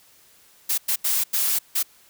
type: noise bursts at uneven times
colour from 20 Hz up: blue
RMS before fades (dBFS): -22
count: 5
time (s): 0.69-0.78 / 0.88-0.96 / 1.04-1.24 / 1.33-1.59 / 1.75-1.83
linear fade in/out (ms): 10
effects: white hiss -55 dBFS RMS until 2.09 s

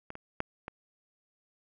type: clicks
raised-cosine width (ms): 0.5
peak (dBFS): -25 / -27 / -15 / -23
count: 4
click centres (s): 0.104 / 0.154 / 0.404 / 0.681
effects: none

